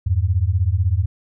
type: beating tone pair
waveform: sine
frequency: 83.7 / 99.7 Hz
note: E2 / G2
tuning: +27 / +30 cents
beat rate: 16 Hz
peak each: -18 dBFS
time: 0.06-1.06 s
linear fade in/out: 10 ms
effects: none